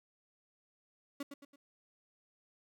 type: tone with echo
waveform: 35% pulse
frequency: 282.4 Hz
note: C#4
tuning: 32 cents sharp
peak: -36 dBFS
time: 1.2-1.23 s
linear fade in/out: 5 ms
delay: 110 ms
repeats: 3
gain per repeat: -7 dB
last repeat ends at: 1.56 s
effects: none